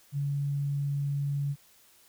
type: tone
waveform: sine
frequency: 141.9 Hz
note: C#3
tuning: 41 cents sharp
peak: -27 dBFS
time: 0.12-1.56 s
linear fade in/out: 50 ms
effects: white hiss -60 dBFS RMS until 2.08 s